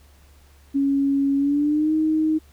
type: tone with pitch glide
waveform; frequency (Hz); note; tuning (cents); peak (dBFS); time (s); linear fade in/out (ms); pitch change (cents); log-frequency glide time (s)
sine; 277.2 to 312.9; C#4 to D#4; 0 to +10; -17; 0.74-2.39; 20; +210; 1.37-1.93
effects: added 71 Hz sine -50 dBFS peak until 2.52 s + pink hiss -57 dBFS RMS until 2.52 s